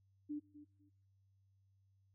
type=tone with echo; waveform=sine; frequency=295.8 Hz; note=D4; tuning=13 cents sharp; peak=-39 dBFS; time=0.29-0.4 s; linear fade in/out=20 ms; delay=250 ms; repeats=2; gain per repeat=-14 dB; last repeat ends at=0.9 s; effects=noise-tail reverb RT60 0.7 s tail -26 dB re dry + added 97 Hz sine -70 dBFS peak until 2.14 s